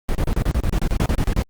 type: noise bursts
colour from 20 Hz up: brown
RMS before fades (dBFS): -18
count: 15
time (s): 0.09-1.422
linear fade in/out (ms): 0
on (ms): 58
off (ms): 33
effects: Opus 24 kbps